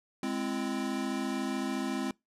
square chord, Ab augmented, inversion none, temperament equal with one note detuned, 207.7 / 261.6 / 337.1 Hz, Ab3 / C4 / E4, 0 / 0 / +39 cents, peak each -37 / -34 / -38 dBFS, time 0.23-2.11 s, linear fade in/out 2 ms, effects noise-tail reverb RT60 0.2 s tail -25 dB re dry + low-pass 10000 Hz 12 dB/octave

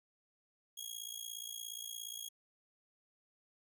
15% pulse tone with amplitude modulation, 3297 Hz, G#7, 13 cents flat, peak -32 dBFS, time 0.77-2.29 s, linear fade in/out 10 ms, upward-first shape sine, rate 57.1 Hz, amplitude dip 85%, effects none

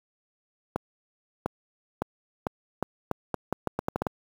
accelerating click train, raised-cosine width 1 ms, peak -12 dBFS, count 14, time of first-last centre 0.76-4.068 s, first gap 700 ms, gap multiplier 0.8, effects high-pass 80 Hz 12 dB/octave + 7-bit

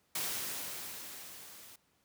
white noise with level ramp, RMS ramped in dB -35 to -54 dBFS, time 0.15-1.76 s, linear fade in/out 5 ms, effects pink hiss -73 dBFS RMS until 2.04 s + high-pass 80 Hz 12 dB/octave

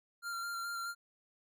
square tone with vibrato, 1384 Hz, F6, 16 cents flat, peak -38 dBFS, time 0.22-0.95 s, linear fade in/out 50 ms, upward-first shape square, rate 4.7 Hz, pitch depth 14 cents each way, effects none

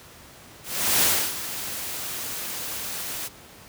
white noise with ADSR envelope, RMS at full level -19 dBFS, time 0.63-3.29 s, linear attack 390 ms, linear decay 310 ms, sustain -13 dB, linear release 26 ms, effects pink hiss -47 dBFS RMS until 3.68 s + high-pass 60 Hz 12 dB/octave

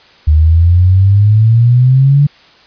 sine exponential sweep, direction up, 75 to 146.1 Hz, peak -4 dBFS, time 0.27-2.27 s, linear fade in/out 10 ms, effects white hiss -43 dBFS RMS until 2.66 s + resampled to 11025 Hz

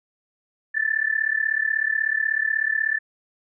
sine tone with amplitude modulation, 1760 Hz, A6, in tune, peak -16 dBFS, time 0.74-2.99 s, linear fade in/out 20 ms, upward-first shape sine, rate 36.3 Hz, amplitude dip 90%, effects none

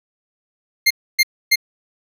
25% pulse tone bursts, 2111 Hz, C7, 15 cents sharp, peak -7 dBFS, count 3, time 0.86-1.558 s, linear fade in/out 10 ms, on 46 ms, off 280 ms, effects none

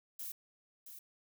violet noise with echo, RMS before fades -43 dBFS, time 0.19-0.32 s, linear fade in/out 5 ms, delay 670 ms, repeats 1, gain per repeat -8 dB, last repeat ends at 0.99 s, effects none

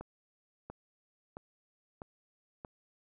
accelerating click train, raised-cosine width 1 ms, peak -29 dBFS, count 5, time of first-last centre 0.01-2.648 s, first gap 690 ms, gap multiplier 0.97, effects none

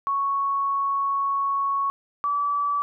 sine tone pair in turn, 1108.7 / 1152 Hz, C#6 / D6, 0 / -34 cents, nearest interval minor second, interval 66 cents, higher second, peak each -21 / -21 dBFS, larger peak neither, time 0.07-1.9 / 2.24-2.82 s, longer first, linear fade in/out 0 ms, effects none

